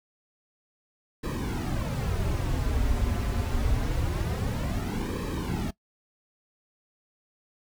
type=noise with flanger; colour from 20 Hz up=brown; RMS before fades=-28 dBFS; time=1.23-5.71 s; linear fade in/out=10 ms; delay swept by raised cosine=1.4 to 6.4 ms; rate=0.25 Hz; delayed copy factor=-0.75; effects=noise-tail reverb RT60 0.1 s tail -20 dB re dry

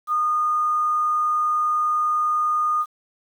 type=tone with quantisation; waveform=sine; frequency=1225 Hz; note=D#6; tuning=27 cents flat; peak=-18 dBFS; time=0.07-2.86 s; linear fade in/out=50 ms; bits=8; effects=none

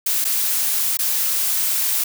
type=noise with dropouts; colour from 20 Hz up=blue; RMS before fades=-20 dBFS; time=0.06-2.04 s; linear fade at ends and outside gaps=5 ms; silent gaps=0.244-0.25 / 0.972-0.989 s; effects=none

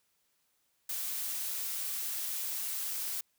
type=noise; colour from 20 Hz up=blue; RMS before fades=-36 dBFS; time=0.89-3.21 s; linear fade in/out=5 ms; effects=white hiss -75 dBFS RMS until 3.38 s

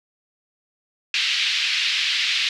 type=band-pass noise; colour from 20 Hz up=pink; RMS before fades=-22 dBFS; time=1.14-2.49 s; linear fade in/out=2 ms; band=2300 to 4300 Hz; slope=24 dB/octave; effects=none

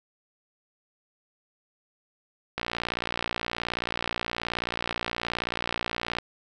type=click train; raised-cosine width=0.3 ms; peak=-12 dBFS; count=213; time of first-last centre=2.58-6.185 s; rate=58.8 Hz; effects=none

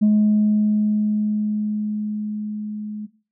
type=tone with level ramp; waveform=sine; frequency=211.3 Hz; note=G#3; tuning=30 cents sharp; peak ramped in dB=-10 to -27 dBFS; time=0.01-3.07 s; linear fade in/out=20 ms; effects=noise-tail reverb RT60 0.4 s tail -19 dB re dry + tanh soft clip ceiling -10 dBFS

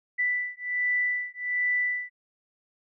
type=beating tone pair; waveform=sine; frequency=1979 / 1980.3 Hz; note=B6 / B6; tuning=+3 / +4 cents; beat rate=1.3 Hz; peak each=-28 dBFS; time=0.18-2.1 s; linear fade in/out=20 ms; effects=none

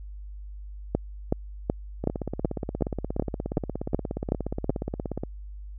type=two click trains; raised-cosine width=2 ms; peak=-9 / -16 dBFS; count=11 / 55; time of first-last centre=0.95-4.695 / 2.04-5.235 s; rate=2.67 / 16.9 Hz; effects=added 50 Hz sine -37 dBFS peak until 5.78 s

